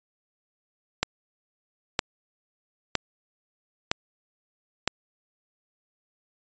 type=click train; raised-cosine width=0.2 ms; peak=-4 dBFS; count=5; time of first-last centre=1.03-4.876 s; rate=1.04 Hz; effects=resampled to 16000 Hz